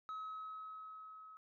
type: tone with level ramp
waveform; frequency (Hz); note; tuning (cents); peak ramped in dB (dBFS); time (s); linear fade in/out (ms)
sine; 1281; E6; -50; -39 to -53; 0.09-1.37; 0
effects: tanh soft clip ceiling -41 dBFS